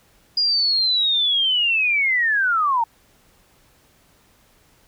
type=linear sweep; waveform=sine; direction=down; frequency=4894 to 885 Hz; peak=-16 dBFS; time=0.37-2.84 s; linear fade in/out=5 ms; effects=pink hiss -57 dBFS RMS until 4.87 s